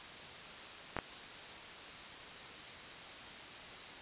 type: clicks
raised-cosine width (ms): 0.5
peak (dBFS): -20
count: 2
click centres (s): 0.966 / 0.988
effects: white hiss -48 dBFS RMS until 4.01 s + resampled to 8000 Hz